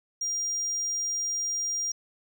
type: tone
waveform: triangle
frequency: 5700 Hz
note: F8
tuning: 34 cents sharp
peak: -26 dBFS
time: 0.21-1.92 s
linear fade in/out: 5 ms
effects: none